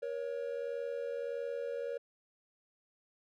triangle tone pair together, 474.4 / 556 Hz, A#4 / C#5, +30 / +5 cents, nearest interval minor third, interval 275 cents, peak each -36 / -37 dBFS, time 0.02-1.98 s, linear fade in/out 10 ms, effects none

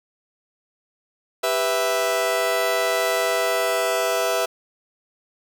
sawtooth chord, E minor, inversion first, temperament just, 395.6 / 494.4 / 659.3 Hz, G4 / B4 / E5, +16 / +2 / 0 cents, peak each -24 / -21 / -18 dBFS, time 1.43-4.46 s, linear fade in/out 10 ms, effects none

